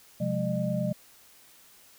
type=tone cluster; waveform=sine; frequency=130.8 / 178.4 / 207.6 / 605 Hz; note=C3 / F3 / G#3 / D#5; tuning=0 / +37 / 0 / -49 cents; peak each=-32 / -30 / -32 / -32 dBFS; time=0.2-0.93 s; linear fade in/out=10 ms; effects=white hiss -56 dBFS RMS until 1.98 s